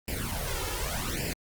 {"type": "noise with flanger", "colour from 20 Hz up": "pink", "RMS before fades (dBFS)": -32, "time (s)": [0.08, 1.33], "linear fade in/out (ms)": 0, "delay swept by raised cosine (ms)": [0.39, 2.29], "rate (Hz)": 0.86, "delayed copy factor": 0.9, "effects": ["Opus 24 kbps"]}